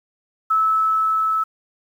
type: tone with level ramp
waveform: sine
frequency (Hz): 1304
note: E6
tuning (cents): -19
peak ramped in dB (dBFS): -14 to -17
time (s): 0.5-1.44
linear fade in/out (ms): 10
effects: 8-bit